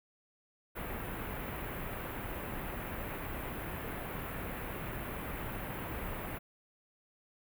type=band-stop noise; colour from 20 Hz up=pink; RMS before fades=-40 dBFS; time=0.75-6.39 s; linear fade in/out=20 ms; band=2500 to 13000 Hz; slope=24 dB/octave; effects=none